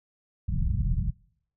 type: low-pass noise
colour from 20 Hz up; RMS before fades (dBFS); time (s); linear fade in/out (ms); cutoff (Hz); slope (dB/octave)
pink; -26; 0.48-1.11; 10; 180; 48
effects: noise-tail reverb RT60 0.7 s tail -25 dB re dry